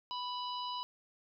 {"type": "harmonic tone", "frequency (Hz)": 989, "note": "B5", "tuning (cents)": 2, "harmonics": [1, 3, 4, 5], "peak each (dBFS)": [-38, -44, -46, -48], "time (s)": [0.11, 0.83], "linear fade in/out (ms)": 0, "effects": []}